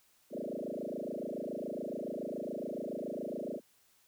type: tone with frequency modulation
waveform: sine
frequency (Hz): 415.3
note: G#4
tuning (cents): 0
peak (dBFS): -36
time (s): 0.3-3.61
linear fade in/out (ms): 50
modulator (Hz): 27.1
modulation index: 7.7
effects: white hiss -68 dBFS RMS until 4.07 s